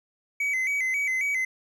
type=tone with vibrato; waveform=triangle; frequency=2157 Hz; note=C#7; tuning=48 cents flat; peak=-22 dBFS; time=0.4-1.45 s; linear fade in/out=5 ms; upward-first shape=square; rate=3.7 Hz; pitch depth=88 cents each way; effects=none